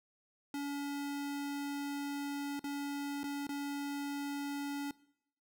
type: tone with dropouts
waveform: square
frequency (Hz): 284.3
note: C#4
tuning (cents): +44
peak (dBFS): -37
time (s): 0.54-4.91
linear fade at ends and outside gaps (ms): 2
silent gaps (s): 2.594-2.641 / 3.233-3.24 / 3.469-3.491
effects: noise-tail reverb RT60 0.7 s tail -21 dB re dry